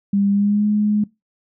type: tone with pitch glide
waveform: sine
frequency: 200 to 209.6 Hz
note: G3 to G#3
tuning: +35 to +16 cents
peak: -14 dBFS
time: 0.13-1.04 s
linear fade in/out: 5 ms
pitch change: +81 cents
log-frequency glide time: 0.31-0.66 s
effects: noise-tail reverb RT60 0.2 s tail -21 dB re dry